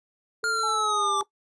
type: tone with pitch glide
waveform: sine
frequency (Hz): 440 to 398.8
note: A4 to G4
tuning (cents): 0 to +30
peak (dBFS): -33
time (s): 0.43-1.23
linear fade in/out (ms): 5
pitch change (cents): -170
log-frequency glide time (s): 0.74-1.08
type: linear sweep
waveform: square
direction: down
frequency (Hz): 1417 to 1166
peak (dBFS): -24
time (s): 0.44-1.21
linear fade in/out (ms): 0
type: tone with vibrato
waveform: sine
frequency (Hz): 849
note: G#5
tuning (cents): +38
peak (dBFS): -31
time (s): 0.63-1.23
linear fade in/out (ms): 5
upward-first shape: square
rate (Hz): 12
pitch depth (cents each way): 9
effects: noise-tail reverb RT60 0.1 s tail -18 dB re dry + resampled to 22050 Hz